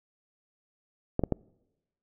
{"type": "clicks", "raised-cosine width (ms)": 2, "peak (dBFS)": -12, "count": 3, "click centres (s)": [1.194, 1.237, 1.323], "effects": ["noise-tail reverb RT60 1.0 s tail -26 dB re dry"]}